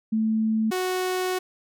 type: tone pair in turn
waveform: sine / sawtooth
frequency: 220 / 368.8 Hz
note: A3 / F#4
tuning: 0 / -6 cents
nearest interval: major sixth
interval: 894 cents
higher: second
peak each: -20 dBFS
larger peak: neither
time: 0.12-0.71 / 0.71-1.39 s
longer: second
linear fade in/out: 10 ms
effects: none